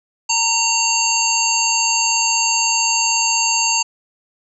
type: harmonic tone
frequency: 919 Hz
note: A#5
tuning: 25 cents flat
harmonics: 1 / 3 / 5 / 7 / 8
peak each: -21 / -21 / -21 / -21 / -21 dBFS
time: 0.29-3.83 s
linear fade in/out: 10 ms
effects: none